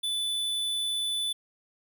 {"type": "tone", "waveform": "square", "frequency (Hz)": 3489, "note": "A7", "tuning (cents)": -15, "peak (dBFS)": -28, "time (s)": [0.03, 1.33], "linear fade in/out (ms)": 10, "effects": []}